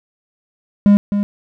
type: tone with echo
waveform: triangle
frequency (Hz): 203.3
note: G#3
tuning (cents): -37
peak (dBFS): -4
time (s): 0.86-0.97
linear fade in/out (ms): 0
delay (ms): 260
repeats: 1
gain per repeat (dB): -8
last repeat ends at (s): 1.23
effects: none